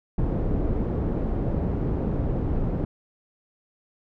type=low-pass noise; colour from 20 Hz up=pink; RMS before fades=-25 dBFS; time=0.18-2.85 s; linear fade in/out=5 ms; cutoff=420 Hz; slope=12 dB/octave; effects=none